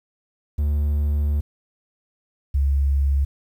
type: tone pair in turn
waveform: triangle / sine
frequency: 73.3 / 69.38 Hz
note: D2 / C#2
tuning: -3 / +2 cents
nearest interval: minor second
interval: 95 cents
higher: first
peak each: -16 dBFS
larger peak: neither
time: 0.58-1.41 / 2.54-3.25 s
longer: first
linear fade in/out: 10 ms
effects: 9-bit